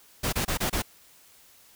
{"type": "noise bursts", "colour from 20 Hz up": "pink", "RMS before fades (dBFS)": -27, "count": 5, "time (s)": [0.23, 0.823], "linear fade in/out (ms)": 10, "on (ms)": 97, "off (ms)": 27, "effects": ["white hiss -56 dBFS RMS until 1.75 s"]}